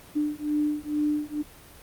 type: beating tone pair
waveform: sine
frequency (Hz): 297.2 / 299.4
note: D4 / D4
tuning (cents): +21 / +33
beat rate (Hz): 2.2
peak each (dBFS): -27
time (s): 0.15-1.43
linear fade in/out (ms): 20
effects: pink hiss -49 dBFS RMS until 1.82 s + Opus 32 kbps